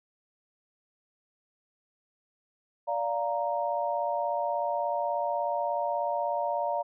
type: chord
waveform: sine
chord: Bb major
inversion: first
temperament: just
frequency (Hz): 582.7 / 699.2 / 932.3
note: D5 / F5 / Bb5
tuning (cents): -14 / +2 / 0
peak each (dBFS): -31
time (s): 2.87-6.83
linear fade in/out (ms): 20
effects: none